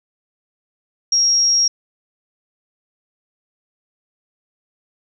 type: tone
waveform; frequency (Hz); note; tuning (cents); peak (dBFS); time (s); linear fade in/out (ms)
sine; 5600; F8; +4; -12; 1.12-1.68; 5
effects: none